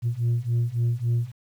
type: beating tone pair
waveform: sine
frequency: 116.54 / 120.14 Hz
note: A#2 / B2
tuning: 0 / -47 cents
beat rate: 3.6 Hz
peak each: -23 / -22 dBFS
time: 0.02-1.32 s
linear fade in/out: 50 ms
effects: tanh soft clip ceiling -18 dBFS + 9-bit